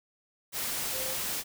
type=tone in noise; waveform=sine; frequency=522 Hz; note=C5; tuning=4 cents flat; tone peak=-39 dBFS; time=0.91-1.17 s; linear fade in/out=50 ms; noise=white; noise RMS=-33 dBFS; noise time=0.52-1.44 s; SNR=-9 dB; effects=none